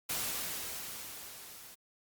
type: noise with level ramp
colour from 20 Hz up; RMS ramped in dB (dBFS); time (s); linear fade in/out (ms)
white; -34 to -52; 0.09-1.75; 10
effects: Opus 48 kbps